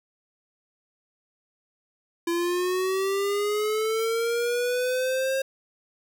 square linear sweep, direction up, 337.8 to 538 Hz, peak -24 dBFS, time 2.27-5.42 s, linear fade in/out 5 ms, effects none

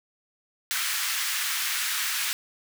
pink high-pass noise, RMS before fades -28 dBFS, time 0.71-2.33 s, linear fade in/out 0 ms, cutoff 1400 Hz, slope 24 dB/octave, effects none

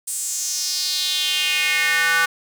square tone with high-pass filter sweep, 165.7 Hz, E3, 9 cents sharp, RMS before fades -21 dBFS, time 0.07-2.26 s, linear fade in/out 10 ms, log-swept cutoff 8700 to 1400 Hz, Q 3.6, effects none

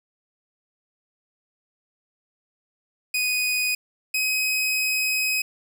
sawtooth tone pair in turn, 2489 / 2530 Hz, D#7 / D#7, 0 / +28 cents, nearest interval unison, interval 28 cents, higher second, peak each -18 dBFS, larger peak neither, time 3.14-3.75 / 4.14-5.42 s, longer second, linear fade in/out 5 ms, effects none

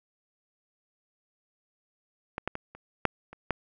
clicks, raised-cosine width 0.5 ms, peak -17 / -14 / -19 / -30 / -6 / -29 / -11 dBFS, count 7, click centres 2.381 / 2.476 / 2.554 / 2.75 / 3.053 / 3.33 / 3.507 s, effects none

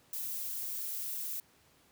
violet noise, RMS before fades -38 dBFS, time 0.13-1.4 s, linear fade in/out 2 ms, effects pink hiss -65 dBFS RMS until 1.91 s + high-pass 80 Hz 12 dB/octave

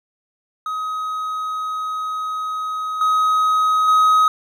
triangle tone with level steps, 1264 Hz, D#6, 27 cents sharp, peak -20 / -12 / -9 dBFS, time 0.66-4.28 s, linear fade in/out 2 ms, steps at 3.01 / 3.88 s, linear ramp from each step 2 ms, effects none

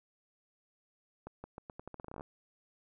accelerating click train, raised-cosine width 1 ms, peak -30 dBFS, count 16, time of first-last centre 1.27-2.209 s, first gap 170 ms, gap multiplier 0.83, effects none

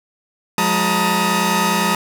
sawtooth tone cluster, 179 / 208.8 / 897 / 957 / 1256 Hz, F3 / G#3 / A5 / A#5 / D#6, +43 / +10 / +33 / +45 / +16 cents, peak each -18 dBFS, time 0.58-1.95 s, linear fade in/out 2 ms, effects none

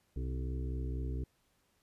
harmonic tone with a mistuned harmonic, 64.2 Hz, C2, 32 cents flat, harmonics 1 / 2 / 4 / 5 / 6 / 7, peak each -35 / -41 / -47 / -49 / -51 / -52 dBFS, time 0.16-1.24 s, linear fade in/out 5 ms, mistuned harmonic 7, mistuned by -35 cents, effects pink hiss -74 dBFS RMS until 1.82 s + resampled to 32000 Hz

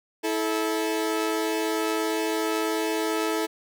sawtooth tone pair together, 325.5 / 434.5 Hz, E4 / A4, -22 / -22 cents, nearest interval perfect fourth, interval 500 cents, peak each -23 / -23 dBFS, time 0.23-3.47 s, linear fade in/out 20 ms, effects none

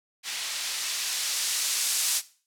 violet noise with low-pass filter sweep, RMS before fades -29 dBFS, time 0.23-2.22 s, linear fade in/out 50 ms, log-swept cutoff 3400 to 7300 Hz, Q 0.71, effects noise-tail reverb RT60 0.4 s tail -17 dB re dry

